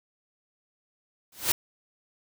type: noise with exponential growth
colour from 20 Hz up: white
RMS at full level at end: -19 dBFS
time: 1.32-1.52 s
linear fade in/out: 5 ms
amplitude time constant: 43 ms
effects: none